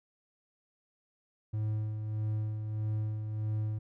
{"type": "tone with tremolo", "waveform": "triangle", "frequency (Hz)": 107.6, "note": "A2", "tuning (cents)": -38, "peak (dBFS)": -27, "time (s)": [1.53, 3.79], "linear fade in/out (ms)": 10, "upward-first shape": "sine", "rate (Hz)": 1.6, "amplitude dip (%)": 45, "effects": []}